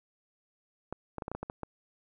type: clicks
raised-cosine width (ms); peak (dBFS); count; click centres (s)
1; -22; 9; 0.926 / 1.183 / 1.222 / 1.281 / 1.316 / 1.35 / 1.43 / 1.499 / 1.633
effects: none